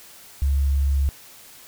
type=tone; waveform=sine; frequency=69.3 Hz; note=C#2; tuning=in tune; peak=-17 dBFS; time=0.42-1.09 s; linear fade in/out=0 ms; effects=white hiss -46 dBFS RMS until 1.67 s